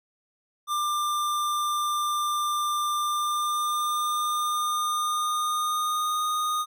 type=tone with pitch glide; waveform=square; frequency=1192 to 1233.3 Hz; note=D6 to D#6; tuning=+25 to -16 cents; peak=-25 dBFS; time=0.67-6.66 s; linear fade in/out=50 ms; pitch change=+59 cents; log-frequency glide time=2.95-6.23 s; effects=none